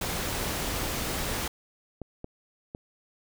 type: noise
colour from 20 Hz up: pink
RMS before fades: -31 dBFS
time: 0.01-1.48 s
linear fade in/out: 5 ms
type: clicks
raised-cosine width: 2 ms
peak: -23 dBFS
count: 3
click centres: 2.017 / 2.244 / 2.749 s
effects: none